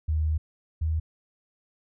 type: tone pair in turn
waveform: sine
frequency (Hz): 77.78 / 79.37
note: D#2 / D#2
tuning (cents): 0 / +35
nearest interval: unison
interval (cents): 35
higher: second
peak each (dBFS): -22 / -23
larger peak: first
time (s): 0.08-0.38 / 0.81-1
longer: first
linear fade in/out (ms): 10
effects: none